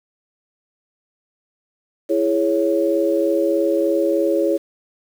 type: chord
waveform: sine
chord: C# minor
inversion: first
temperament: just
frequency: 332.6 / 415.8 / 554.4 Hz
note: E4 / G#4 / C#5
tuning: +16 / +2 / 0 cents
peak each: -19 / -21 / -19 dBFS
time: 2.09-4.58 s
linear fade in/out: 20 ms
effects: 7-bit